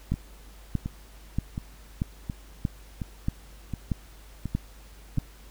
two click trains, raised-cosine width 5 ms, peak -13 / -18 dBFS, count 9 / 8, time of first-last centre 0.12-5.183 / 0.14-5.176 s, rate 1.58 / 1.39 Hz, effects added 50 Hz sine -47 dBFS peak until 5.5 s + pink hiss -54 dBFS RMS until 5.5 s

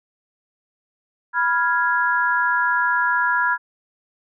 sine chord, F diminished, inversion second, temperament equal with one note detuned, 983.8 / 1396.9 / 1661.2 Hz, Cb6 / F6 / Ab6, -7 / 0 / 0 cents, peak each -21 dBFS, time 1.33-3.58 s, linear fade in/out 50 ms, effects none

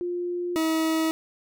sine / 40% pulse tone pair in turn, 352.5 / 320.4 Hz, F4 / E4, +16 / -49 cents, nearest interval major second, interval 165 cents, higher first, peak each -26 / -21 dBFS, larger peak second, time 0.01-0.56 / 0.56-1.11 s, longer neither, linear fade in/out 0 ms, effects none

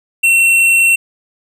sine tone with hard clipping, 2715 Hz, F7, 50 cents flat, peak -9 dBFS, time 0.23-0.96 s, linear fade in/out 10 ms, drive 10 dB, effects none

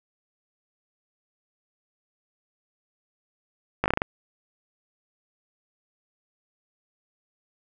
slowing click train, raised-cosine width 0.5 ms, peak -7 dBFS, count 7, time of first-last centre 3.84-4.019 s, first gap 18 ms, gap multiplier 1.2, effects none

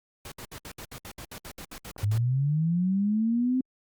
pink noise bursts, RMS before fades -41 dBFS, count 15, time 0.25-2.18 s, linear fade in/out 2 ms, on 68 ms, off 65 ms
click, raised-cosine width 1 ms, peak -28 dBFS, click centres 1.964 s
sine linear sweep, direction up, 99 to 261.6 Hz, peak -22 dBFS, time 2.03-3.61 s, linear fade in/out 5 ms
effects Opus 48 kbps

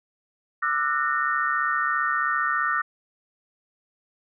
sine tone cluster, 1186 / 1329 / 1464 / 1834 Hz, D6 / E6 / F#6 / A#6, +17 / +14 / -19 / -29 cents, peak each -27 dBFS, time 0.62-2.82 s, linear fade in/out 10 ms, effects none

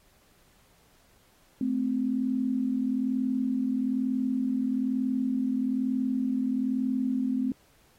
sine tone pair together, 219.4 / 260.5 Hz, A3 / C4, -5 / -7 cents, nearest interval minor third, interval 298 cents, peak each -30 / -26 dBFS, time 1.61-7.52 s, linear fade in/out 2 ms, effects pink hiss -63 dBFS RMS until 7.98 s + AAC 48 kbps

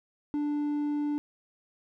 sine tone with hard clipping, 293.9 Hz, D4, 1 cent sharp, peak -28 dBFS, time 0.34-1.18 s, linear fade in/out 0 ms, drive 3 dB, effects none

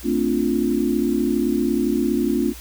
sine chord, D minor seventh, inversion second, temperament equal with one note detuned, 224.2 / 261.6 / 293.7 / 349.2 Hz, A3 / C4 / D4 / F4, +33 / 0 / 0 / 0 cents, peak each -23 dBFS, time 0.03-2.54 s, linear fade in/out 50 ms, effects added 60 Hz sine -38 dBFS peak until 2.6 s + white hiss -41 dBFS RMS until 2.6 s

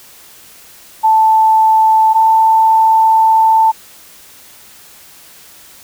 sine tone pair in turn, 880 / 887.7 Hz, A5 / A5, 0 / +15 cents, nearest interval unison, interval 15 cents, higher second, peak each -6 dBFS, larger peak neither, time 1.03-2.14 / 2.14-3.72 s, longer second, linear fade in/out 20 ms, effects white hiss -40 dBFS RMS until 5.83 s

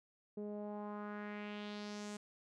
sawtooth tone with low-pass filter sweep, 207.7 Hz, G#3, in tune, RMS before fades -45 dBFS, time 0.37-2.17 s, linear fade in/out 5 ms, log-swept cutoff 440 to 8100 Hz, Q 2.4, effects none

